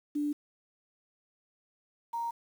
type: tone pair in turn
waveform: sine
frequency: 293.7 / 932.4 Hz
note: D4 / A#5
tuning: 0 / 0 cents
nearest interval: octave + minor sixth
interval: 2000 cents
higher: second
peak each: -28 / -31 dBFS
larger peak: first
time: 0.15-0.33 / 2.13-2.31 s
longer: neither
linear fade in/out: 10 ms
effects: 9-bit